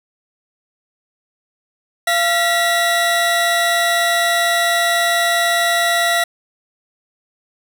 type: tone pair together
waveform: 30% pulse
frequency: 686.1 / 1934 Hz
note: F5 / B6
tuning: -31 / -37 cents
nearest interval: octave + tritone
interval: 1794 cents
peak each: -14 dBFS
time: 2.07-6.24 s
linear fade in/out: 5 ms
effects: none